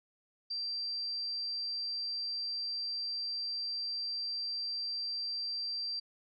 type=tone; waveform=sine; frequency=4705 Hz; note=D8; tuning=2 cents sharp; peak=-34 dBFS; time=0.5-6 s; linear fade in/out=10 ms; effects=none